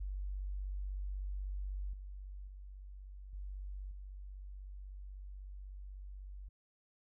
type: tone with level steps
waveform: sine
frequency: 48.11 Hz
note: G1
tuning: 32 cents flat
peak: -37 / -44 / -47 / -41 / -45 dBFS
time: 0-6.49 s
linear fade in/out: 10 ms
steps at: 1.93 / 2.47 / 3.33 / 3.91 s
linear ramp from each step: 5 ms
effects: none